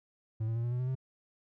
triangle tone with pitch steps, 110.3 / 113.47 / 116.72 / 120.07 / 123.52 / 127.07 / 130.72 Hz, A2 / A#2 / A#2 / B2 / B2 / B2 / C3, +5 / -46 / +3 / -48 / +1 / +50 / -1 cents, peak -28 dBFS, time 0.4-0.953 s, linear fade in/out 10 ms, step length 79 ms, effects none

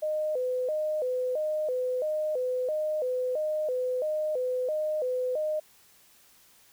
sine tone with vibrato, 557 Hz, C#5, 8 cents sharp, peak -26 dBFS, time 0.02-5.6 s, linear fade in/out 10 ms, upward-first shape square, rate 1.5 Hz, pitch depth 170 cents each way, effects white hiss -59 dBFS RMS until 6.72 s

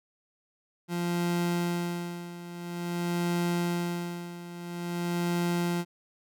30% pulse tone with tremolo, 173.6 Hz, F3, 10 cents flat, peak -23 dBFS, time 0.88-5.85 s, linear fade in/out 50 ms, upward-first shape sine, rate 0.49 Hz, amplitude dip 80%, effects none

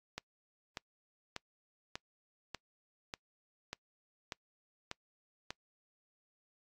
click train, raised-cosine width 0.2 ms, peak -22 dBFS, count 10, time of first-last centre 0.18-5.505 s, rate 1.69 Hz, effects noise-tail reverb RT60 0.1 s tail -25 dB re dry + AAC 48 kbps

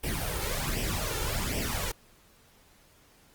pink noise with flanger, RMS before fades -31 dBFS, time 0.03-1.92 s, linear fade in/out 10 ms, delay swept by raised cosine 0.36 to 2.26 ms, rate 1.3 Hz, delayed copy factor +0.7, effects pink hiss -60 dBFS RMS until 3.34 s + Opus 32 kbps

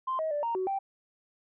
sine tone with pitch steps, 1044 / 634 / 587 / 929 / 374.1 / 782 Hz, C6 / D#5 / D5 / A#5 / F#4 / G5, -4 / +32 / -1 / -6 / +19 / -4 cents, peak -27 dBFS, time 0.07-0.79 s, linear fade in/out 10 ms, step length 120 ms, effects tanh soft clip ceiling -23 dBFS

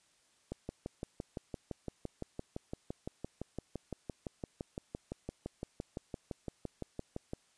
click train, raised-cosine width 2 ms, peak -25 dBFS, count 41, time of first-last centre 0.52-7.334 s, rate 5.87 Hz, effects white hiss -70 dBFS RMS until 7.57 s + resampled to 22050 Hz

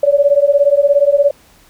sine beating tone pair, 561 / 578 Hz, C#5 / D5, +21 / -28 cents, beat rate 17 Hz, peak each -11 dBFS, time 0.03-1.31 s, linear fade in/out 5 ms, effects pink hiss -48 dBFS RMS until 1.69 s

